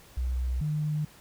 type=tone pair in turn; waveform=sine; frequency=63 / 151.49 Hz; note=B1 / D#3; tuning=+35 / -46 cents; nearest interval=octave + minor third; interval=1519 cents; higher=second; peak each=-26 dBFS; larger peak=neither; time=0.17-0.61 / 0.61-1.05 s; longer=neither; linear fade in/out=5 ms; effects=pink hiss -54 dBFS RMS until 1.2 s